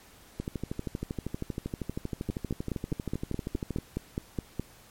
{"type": "two click trains", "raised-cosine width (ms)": 3, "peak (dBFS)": [-17, -19], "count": [12, 44], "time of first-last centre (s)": [[2.3, 4.596], [0.4, 3.786]], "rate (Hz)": [4.79, 12.7], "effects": ["pink hiss -55 dBFS RMS until 4.9 s", "MP3 64 kbps"]}